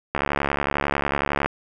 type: click train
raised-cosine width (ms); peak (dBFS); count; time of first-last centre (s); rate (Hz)
0.5; -6; 94; 0.15-1.46; 71
effects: none